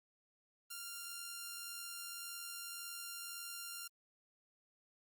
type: tone with amplitude modulation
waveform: 5% pulse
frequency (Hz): 1392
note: F6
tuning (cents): -6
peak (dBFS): -32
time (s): 0.7-3.88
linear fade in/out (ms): 10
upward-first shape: sine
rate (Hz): 81.8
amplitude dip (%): 25
effects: Opus 32 kbps